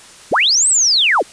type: linear two-way sweep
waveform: sine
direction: up then down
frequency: 57.5 to 8380 to 210 Hz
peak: -10 dBFS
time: 0.31-1.23 s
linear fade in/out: 20 ms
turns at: 0.68 s
effects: white hiss -40 dBFS RMS until 1.32 s + resampled to 22050 Hz